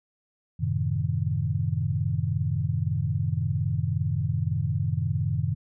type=chord; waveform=sine; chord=F# diminished seventh; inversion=none; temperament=equal with one note detuned; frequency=92.5 / 110 / 131.87 / 155.56 Hz; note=F#2 / A2 / C3 / Eb3; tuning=0 / 0 / +14 / 0 cents; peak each=-29 dBFS; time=0.59-5.55 s; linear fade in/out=20 ms; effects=none